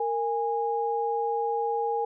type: tone pair together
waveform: sine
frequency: 461.9 / 823 Hz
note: A#4 / G#5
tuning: -16 / -16 cents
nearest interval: minor seventh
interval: 1000 cents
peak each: -28 / -27 dBFS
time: 0-2.05 s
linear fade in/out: 5 ms
effects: none